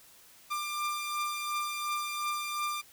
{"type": "beating tone pair", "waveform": "sawtooth", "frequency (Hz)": [1191, 1193.8], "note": ["D6", "D6"], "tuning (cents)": [24, 28], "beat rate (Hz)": 2.8, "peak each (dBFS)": [-29, -35], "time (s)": [0.5, 2.82], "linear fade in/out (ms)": 20, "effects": ["white hiss -57 dBFS RMS until 2.92 s"]}